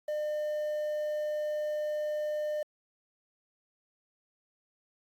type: tone with quantisation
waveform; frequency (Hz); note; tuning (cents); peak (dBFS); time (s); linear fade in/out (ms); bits
triangle; 603; D5; +46; -28; 0.08-2.63; 5; 9
effects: AAC 64 kbps

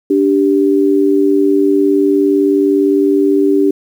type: tone pair together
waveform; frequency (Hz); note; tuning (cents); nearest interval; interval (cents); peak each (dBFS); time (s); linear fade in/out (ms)
sine; 291.7 / 391.3; D4 / G4; -12 / -3; perfect fourth; 509; -11; 0.1-3.71; 5
effects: 7-bit

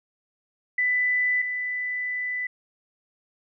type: tone pair in turn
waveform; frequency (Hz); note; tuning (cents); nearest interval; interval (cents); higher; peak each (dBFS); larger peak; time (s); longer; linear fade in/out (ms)
sine; 1992 / 1992; B6 / B6; +14 / +14; unison; 0; neither; -20 / -26; first; 0.78-1.42 / 1.42-2.47; second; 5
effects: none

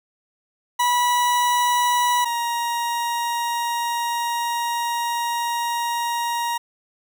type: tone pair in turn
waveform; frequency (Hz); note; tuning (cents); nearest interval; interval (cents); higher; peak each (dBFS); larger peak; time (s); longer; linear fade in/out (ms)
40% pulse; 976 / 943.3; B5 / A#5; -21 / +20; minor second; 59; first; -16 / -21; first; 0.79-2.25 / 2.25-6.58; second; 10
effects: none

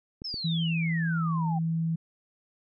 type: clicks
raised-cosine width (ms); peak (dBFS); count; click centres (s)
3; -26; 2; 0.219 / 0.342
type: exponential sweep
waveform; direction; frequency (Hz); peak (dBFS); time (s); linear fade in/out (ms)
sine; down; 5410 to 760; -32; 0.24-1.59; 10
type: tone with pitch glide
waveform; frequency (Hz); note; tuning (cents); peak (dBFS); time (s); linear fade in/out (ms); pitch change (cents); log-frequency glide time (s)
sine; 164.81 to 163.77; E3 to E3; 0 to -11; -25; 0.44-1.96; 10; -11; 1.11-1.32
effects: none

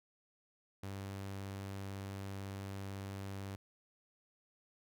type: tone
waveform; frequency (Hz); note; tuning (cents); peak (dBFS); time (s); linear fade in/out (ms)
sawtooth; 98; G2; 0; -38; 0.83-3.56; 5
effects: none

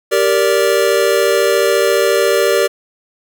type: chord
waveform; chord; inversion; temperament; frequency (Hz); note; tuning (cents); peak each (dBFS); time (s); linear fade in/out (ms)
square; G minor; none; equal with one note detuned; 392 / 466.2 / 581.3; G4 / Bb4 / D5; 0 / 0 / -18; -16; 0.11-2.68; 20
effects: none

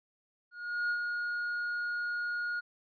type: tone with ADSR envelope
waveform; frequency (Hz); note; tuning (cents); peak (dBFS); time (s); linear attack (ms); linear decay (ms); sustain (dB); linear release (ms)
triangle; 1436; F6; +48; -26; 0.51-2.61; 390; 74; -4; 21
effects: resampled to 11025 Hz

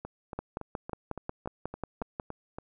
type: two click trains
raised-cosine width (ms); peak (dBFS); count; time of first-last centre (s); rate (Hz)
1; -19 / -24; 11 / 10; 0.39-2.198 / 0.05-2.585; 5.53 / 3.55
effects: none

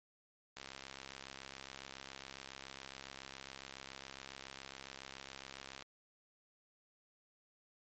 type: click train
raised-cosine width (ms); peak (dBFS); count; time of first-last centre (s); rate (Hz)
0.2; -29; 354; 0.57-5.823; 67.2
effects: MP3 32 kbps

